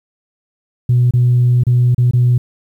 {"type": "tone with dropouts", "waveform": "sine", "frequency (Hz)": 122.9, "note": "B2", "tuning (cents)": -8, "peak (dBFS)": -7, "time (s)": [0.89, 2.38], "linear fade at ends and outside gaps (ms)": 5, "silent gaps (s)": [[1.109, 1.136], [1.636, 1.667], [1.947, 1.98], [2.111, 2.134]], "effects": ["tanh soft clip ceiling -5 dBFS", "8-bit"]}